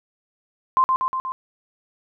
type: tone with echo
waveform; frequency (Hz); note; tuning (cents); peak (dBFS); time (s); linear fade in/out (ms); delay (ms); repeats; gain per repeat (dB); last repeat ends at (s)
sine; 1044; C6; -4; -13; 0.77-0.84; 0; 120; 4; -3; 1.32
effects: none